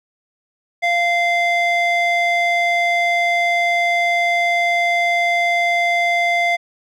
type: tone with band-pass filter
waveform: square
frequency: 693 Hz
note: F5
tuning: 14 cents flat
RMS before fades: -17 dBFS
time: 0.82-6.57 s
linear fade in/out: 20 ms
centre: 1600 Hz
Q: 3.2
effects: none